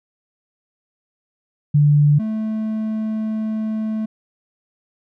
sine / triangle tone pair in turn, 146.83 / 218.1 Hz, D3 / A3, 0 / -15 cents, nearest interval perfect fifth, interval 685 cents, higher second, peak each -10 / -18 dBFS, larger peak first, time 1.74-2.19 / 2.19-4.06 s, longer second, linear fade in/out 10 ms, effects none

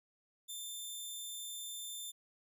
15% pulse tone, 3562 Hz, A7, 21 cents sharp, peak -35 dBFS, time 0.48-2.12 s, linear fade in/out 20 ms, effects none

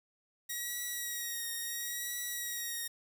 5% pulse tone with vibrato, 1900 Hz, A#6, 33 cents sharp, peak -26 dBFS, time 0.49-2.88 s, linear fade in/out 10 ms, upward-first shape triangle, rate 0.73 Hz, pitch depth 40 cents each way, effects 9-bit

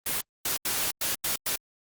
white noise bursts at uneven times, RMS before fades -28 dBFS, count 6, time 0.06-0.21 / 0.45-0.57 / 0.65-0.91 / 1.01-1.15 / 1.24-1.36 / 1.46-1.56 s, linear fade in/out 5 ms, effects Opus 32 kbps

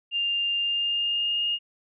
sine tone with pitch glide, 2800 to 2842 Hz, F7 to F7, +4 to +30 cents, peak -23 dBFS, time 0.11-1.59 s, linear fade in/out 50 ms, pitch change +26 cents, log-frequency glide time 0.59-1.46 s, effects none

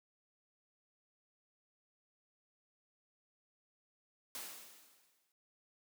white noise with exponential decay, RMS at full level -43 dBFS, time 4.35-5.32 s, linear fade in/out 1 ms, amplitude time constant 210 ms, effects high-pass 200 Hz 12 dB/octave

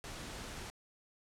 pink noise, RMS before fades -45 dBFS, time 0.04-0.7 s, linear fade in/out 0 ms, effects low-pass 9000 Hz 12 dB/octave

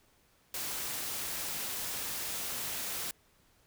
white noise, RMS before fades -37 dBFS, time 0.54-3.11 s, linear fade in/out 2 ms, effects pink hiss -67 dBFS RMS until 3.66 s

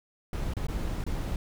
brown noise with dropouts, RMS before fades -31 dBFS, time 0.33-1.36 s, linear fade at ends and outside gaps 2 ms, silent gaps 0.537-0.567 / 0.668-0.684 / 1.04-1.065 s, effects none

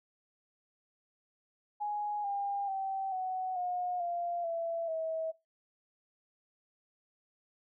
sine tone with pitch steps, 832 / 802.3 / 773.6 / 746 / 719.3 / 693.6 / 668.8 / 644.9 Hz, G#5 / G5 / G5 / F#5 / F#5 / F5 / E5 / E5, +3 / +40 / -23 / +14 / -49 / -12 / +25 / -38 cents, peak -32 dBFS, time 1.8-5.32 s, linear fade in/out 20 ms, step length 440 ms, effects noise-tail reverb RT60 0.2 s tail -18 dB re dry

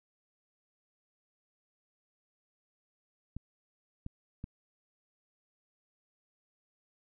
clicks, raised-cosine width 5 ms, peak -27 dBFS, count 3, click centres 3.366 / 4.064 / 4.441 s, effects none

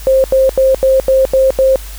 sine tone bursts, 529 Hz, C5, 19 cents sharp, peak -6 dBFS, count 7, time 0.07-1.758 s, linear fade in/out 0 ms, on 170 ms, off 83 ms, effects added 50 Hz sine -26 dBFS peak until 1.98 s + white hiss -34 dBFS RMS until 1.98 s

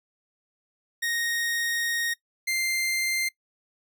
sawtooth tone pair in turn, 1864.7 / 2093 Hz, A#6 / C7, 0 / 0 cents, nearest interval major second, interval 200 cents, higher second, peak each -22 / -21 dBFS, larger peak second, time 1.02-2.14 / 2.47-3.29 s, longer first, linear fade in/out 10 ms, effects noise-tail reverb RT60 0.1 s tail -21 dB re dry

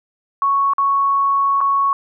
sine tone with dropouts, 1108.7 Hz, C#6, in tune, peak -13 dBFS, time 0.42-1.93 s, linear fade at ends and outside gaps 1 ms, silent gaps 0.735-0.782 / 1.606-1.612 s, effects none

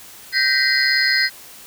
sine tone cluster, 1554 / 1889 / 2026 / 4241 / 4969 Hz, G6 / A#6 / B6 / C8 / D#8, -16 / +22 / +44 / +23 / -3 cents, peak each -21 dBFS, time 0.32-1.3 s, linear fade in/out 50 ms, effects white hiss -41 dBFS RMS until 1.66 s

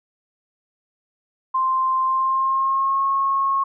sine tone with pitch glide, 1046.5 to 1090.3 Hz, C6 to C#6, 0 to -29 cents, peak -17 dBFS, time 1.54-3.64 s, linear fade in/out 10 ms, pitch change +71 cents, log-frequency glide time 2.04-3.05 s, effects none

